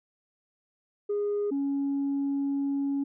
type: tone pair in turn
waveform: sine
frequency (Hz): 411.1 / 278.8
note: G#4 / C#4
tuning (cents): -18 / +10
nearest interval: perfect fifth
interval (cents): 672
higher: first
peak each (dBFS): -24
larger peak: neither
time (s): 1.09-1.51 / 1.51-3.04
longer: second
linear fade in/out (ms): 10
effects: tanh soft clip ceiling -23 dBFS